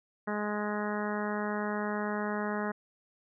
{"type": "harmonic tone", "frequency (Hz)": 208.9, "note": "G#3", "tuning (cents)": 10, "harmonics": [1, 2, 3, 4, 5, 6, 7, 8, 9], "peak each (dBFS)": [-34, -37, -39, -40, -41, -42, -42, -43, -44], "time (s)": [0.27, 2.72], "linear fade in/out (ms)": 10, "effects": []}